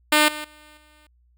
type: tone with level steps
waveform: 5% pulse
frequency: 302.2 Hz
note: D4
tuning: 50 cents sharp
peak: -3 / -19 / -36 / -42 dBFS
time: 0.12-1.07 s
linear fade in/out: 5 ms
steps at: 0.28 / 0.44 / 0.77 s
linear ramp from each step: 5 ms
effects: added 60 Hz sine -57 dBFS peak until 1.37 s